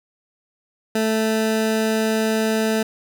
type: tone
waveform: 20% pulse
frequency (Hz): 220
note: A3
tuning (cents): 0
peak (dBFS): -13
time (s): 0.95-2.83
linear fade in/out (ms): 5
effects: none